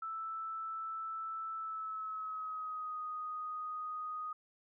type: tone with pitch glide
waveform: sine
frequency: 1319 to 1245 Hz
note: E6 to D#6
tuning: +1 to +1 cents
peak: -38 dBFS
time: 0.02-4.33 s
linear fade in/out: 5 ms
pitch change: -100 cents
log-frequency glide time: 1.56-3 s
effects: none